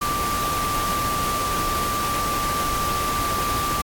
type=tone in noise; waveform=sine; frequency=1174.7 Hz; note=D6; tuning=in tune; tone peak=-23 dBFS; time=0.01-3.82 s; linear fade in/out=10 ms; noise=pink; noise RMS=-27 dBFS; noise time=0.01-3.82 s; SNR=+1 dB; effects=AAC 64 kbps